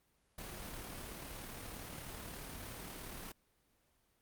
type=noise with amplitude modulation; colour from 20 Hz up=pink; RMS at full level=-45 dBFS; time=0.38-3.32 s; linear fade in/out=5 ms; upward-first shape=sine; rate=36.9 Hz; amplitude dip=30%; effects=pink hiss -75 dBFS RMS until 4.21 s + Opus 32 kbps